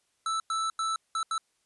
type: tone bursts at uneven times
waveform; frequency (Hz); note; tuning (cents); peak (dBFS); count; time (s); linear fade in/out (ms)
square; 1318.5; E6; 0; -28; 5; 0.26-0.4 / 0.5-0.7 / 0.79-0.96 / 1.15-1.23 / 1.31-1.38; 2
effects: white hiss -73 dBFS RMS until 1.65 s + resampled to 24000 Hz